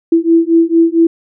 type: beating tone pair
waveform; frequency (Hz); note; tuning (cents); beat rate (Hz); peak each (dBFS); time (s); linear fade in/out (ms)
sine; 329.6 / 334; E4 / E4; 0 / +23; 4.4; -10; 0.12-1.07; 5
effects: none